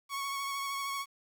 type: tone with vibrato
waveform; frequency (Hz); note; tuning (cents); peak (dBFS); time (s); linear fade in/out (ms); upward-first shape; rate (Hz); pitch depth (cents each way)
sawtooth; 1108.7; C#6; 0; -30; 0.09-1.06; 50; triangle; 13; 26
effects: 10-bit